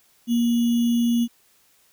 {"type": "tone with sample-and-hold", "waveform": "sine", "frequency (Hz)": 235.9, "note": "A#3", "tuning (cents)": 21, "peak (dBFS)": -17, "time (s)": [0.27, 1.28], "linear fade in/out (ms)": 50, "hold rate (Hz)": 3150, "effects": ["white hiss -60 dBFS RMS until 1.92 s"]}